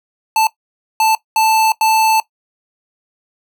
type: tone bursts at uneven times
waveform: square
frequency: 881 Hz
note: A5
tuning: 2 cents sharp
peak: -11 dBFS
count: 4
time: 0.36-0.47 / 1-1.15 / 1.36-1.72 / 1.81-2.2 s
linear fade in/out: 2 ms
effects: noise-tail reverb RT60 0.1 s tail -17 dB re dry